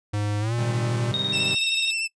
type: tone with pitch glide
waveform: square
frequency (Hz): 103.83 to 118.58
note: G#2 to A#2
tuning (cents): 0 to +30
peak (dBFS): -24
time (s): 0.13-1.12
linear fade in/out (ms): 10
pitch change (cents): +230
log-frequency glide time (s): 0.4-0.54
type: chord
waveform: sawtooth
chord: Ab major seventh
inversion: none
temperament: equal with one note detuned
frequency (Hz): 103.83 / 130.81 / 154.85 / 196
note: Ab2 / C3 / Eb3 / G3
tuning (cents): 0 / 0 / -8 / 0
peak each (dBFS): -33 / -30 / -32 / -30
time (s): 0.58-1.55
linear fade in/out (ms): 5
type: tone with tremolo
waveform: sine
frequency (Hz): 3729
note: A#7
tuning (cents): 0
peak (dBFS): -21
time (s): 1.14-1.91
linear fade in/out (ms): 0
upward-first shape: square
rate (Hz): 19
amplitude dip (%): 50
type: tone with vibrato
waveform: sawtooth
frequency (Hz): 2664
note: E7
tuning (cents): +18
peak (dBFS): -21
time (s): 1.32-2.08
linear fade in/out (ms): 20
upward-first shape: sine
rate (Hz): 13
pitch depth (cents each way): 26
effects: noise-tail reverb RT60 0.1 s tail -23 dB re dry + resampled to 22050 Hz